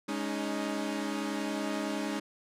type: chord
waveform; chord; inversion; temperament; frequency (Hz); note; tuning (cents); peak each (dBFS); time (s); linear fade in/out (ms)
sawtooth; Ab suspended fourth; none; equal with one note detuned; 207.7 / 280.4 / 311.1; Ab3 / Db4 / Eb4; 0 / +20 / 0; -32; 0.08-2.2; 10
effects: low-pass 10000 Hz 12 dB/octave